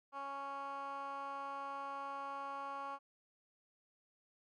15% pulse tone with band-pass filter, 277.2 Hz, C#4, in tune, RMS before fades -44 dBFS, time 0.12-2.99 s, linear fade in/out 50 ms, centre 1100 Hz, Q 2.8, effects none

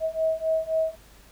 sine beating tone pair, 639 / 642.8 Hz, D#5 / E5, +46 / -44 cents, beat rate 3.8 Hz, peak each -26 / -25 dBFS, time 0-0.96 s, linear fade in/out 50 ms, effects added 50 Hz sine -54 dBFS peak until 1.31 s + pink hiss -54 dBFS RMS until 1.31 s

